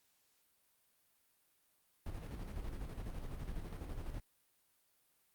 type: noise with tremolo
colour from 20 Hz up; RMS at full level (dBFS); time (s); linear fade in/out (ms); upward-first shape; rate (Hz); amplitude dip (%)
brown; -42; 2.06-4.2; 2; square; 12; 40
effects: white hiss -75 dBFS RMS until 5.34 s + Opus 48 kbps